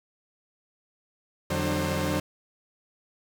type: tone cluster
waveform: sawtooth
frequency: 87.1 / 149.3 / 189.9 / 300.9 / 531 Hz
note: F2 / D3 / F#3 / D4 / C5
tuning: -4 / +29 / +45 / +42 / +25 cents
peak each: -28 dBFS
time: 1.5-2.2 s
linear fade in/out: 5 ms
effects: none